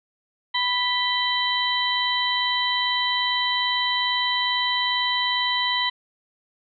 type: harmonic tone with a mistuned harmonic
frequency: 987.8 Hz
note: B5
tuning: in tune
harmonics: 1 / 2 / 3 / 4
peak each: -26 / -26 / -26 / -26 dBFS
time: 0.54-5.9 s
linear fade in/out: 10 ms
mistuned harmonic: 3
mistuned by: +78 cents
effects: none